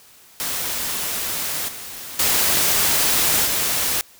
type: noise with level steps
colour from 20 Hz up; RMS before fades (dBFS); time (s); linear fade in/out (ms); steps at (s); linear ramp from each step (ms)
white; -25 / -34 / -18 / -21; 0.4-4.01; 0; 1.68 / 2.19 / 3.45; 5
effects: white hiss -49 dBFS RMS until 4.19 s